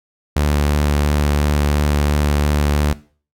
sawtooth tone with vibrato, 73.42 Hz, D2, in tune, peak -10 dBFS, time 0.36-2.93 s, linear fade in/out 5 ms, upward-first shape sine, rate 2.9 Hz, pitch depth 13 cents each way, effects noise-tail reverb RT60 0.4 s tail -18 dB re dry

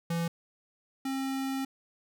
square tone pair in turn, 168.3 / 268.1 Hz, E3 / C4, +36 / +42 cents, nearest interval minor sixth, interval 806 cents, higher second, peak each -29 / -31 dBFS, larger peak first, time 0.1-0.28 / 1.05-1.65 s, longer second, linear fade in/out 5 ms, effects none

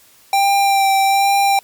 square tone with vibrato, 788 Hz, G5, 9 cents sharp, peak -12 dBFS, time 0.33-1.59 s, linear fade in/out 2 ms, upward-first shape sine, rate 1.2 Hz, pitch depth 18 cents each way, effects white hiss -49 dBFS RMS until 1.63 s + MP3 96 kbps

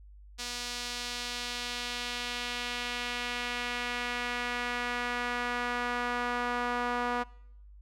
sawtooth tone with band-pass filter sweep, 243.1 Hz, B3, 27 cents flat, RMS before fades -34 dBFS, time 0.38-7.24 s, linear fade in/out 20 ms, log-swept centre 5100 to 1100 Hz, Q 1.2, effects noise-tail reverb RT60 0.8 s tail -24 dB re dry + added 50 Hz sine -49 dBFS peak until 7.81 s

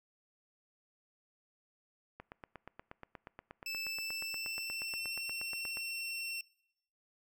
click train, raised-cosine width 0.5 ms, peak -31 dBFS, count 31, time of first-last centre 2.2-5.771 s, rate 8.4 Hz
25% pulse tone with pitch glide, 2637 to 2710 Hz, E7 to E7, 0 to +47 cents, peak -34 dBFS, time 3.66-6.41 s, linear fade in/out 2 ms, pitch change +47 cents, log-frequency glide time 3.84-5.23 s
effects noise-tail reverb RT60 0.8 s tail -23 dB re dry

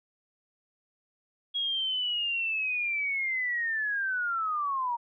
sine linear sweep, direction down, 3316 to 930 Hz, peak -27 dBFS, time 1.54-4.97 s, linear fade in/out 20 ms, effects none

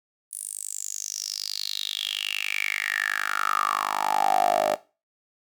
10% pulse tone with high-pass filter sweep, 50.6 Hz, G#1, 44 cents flat, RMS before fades -27 dBFS, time 0.31-4.76 s, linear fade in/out 20 ms, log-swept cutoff 10000 to 580 Hz, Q 8, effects noise-tail reverb RT60 0.3 s tail -18 dB re dry

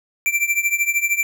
square tone with tremolo, 2349 Hz, D7, in tune, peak -14 dBFS, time 0.26-1.23 s, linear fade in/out 0 ms, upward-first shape triangle, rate 13 Hz, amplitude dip 90%, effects none

